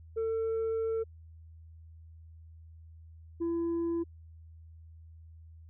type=tone pair in turn; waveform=sine; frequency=448.8 / 336.6 Hz; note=A4 / E4; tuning=+34 / +36 cents; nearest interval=perfect fourth; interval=498 cents; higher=first; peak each=-26 dBFS; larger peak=neither; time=0.16-1.04 / 3.4-4.04 s; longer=first; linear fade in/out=20 ms; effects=tanh soft clip ceiling -28 dBFS + added 81 Hz sine -49 dBFS peak until 5.69 s